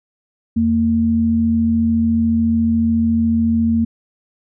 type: tone pair together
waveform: sine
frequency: 85.6 / 228.5 Hz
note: F2 / A#3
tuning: -34 / -34 cents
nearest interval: octave + perfect fourth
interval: 1700 cents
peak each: -22 / -13 dBFS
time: 0.56-3.85 s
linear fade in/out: 10 ms
effects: none